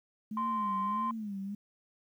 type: tone with vibrato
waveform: sine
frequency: 210.7 Hz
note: G#3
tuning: 25 cents sharp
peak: -35 dBFS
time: 0.31-1.55 s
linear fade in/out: 5 ms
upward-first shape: sine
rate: 1.6 Hz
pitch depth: 140 cents each way
type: tone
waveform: sine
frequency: 1041 Hz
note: C6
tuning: 9 cents flat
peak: -29 dBFS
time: 0.37-1.11 s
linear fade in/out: 2 ms
effects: tanh soft clip ceiling -24 dBFS + 11-bit